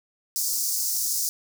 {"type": "high-pass noise", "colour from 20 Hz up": "pink", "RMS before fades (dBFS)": -26, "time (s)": [0.36, 1.29], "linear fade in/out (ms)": 0, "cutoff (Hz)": 5000, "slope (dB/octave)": 48, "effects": []}